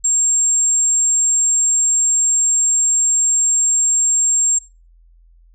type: tone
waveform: sine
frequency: 7459 Hz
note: A#8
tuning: in tune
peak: -12 dBFS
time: 0.04-4.59 s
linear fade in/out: 10 ms
effects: noise-tail reverb RT60 0.3 s tail -23 dB re dry + added 42 Hz sine -46 dBFS peak until 5.54 s